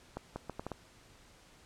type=accelerating click train; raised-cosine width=1 ms; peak=-24 dBFS; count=6; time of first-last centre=0.17-0.717 s; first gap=190 ms; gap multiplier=0.72; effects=pink hiss -60 dBFS RMS until 1.65 s + low-pass 9000 Hz 12 dB/octave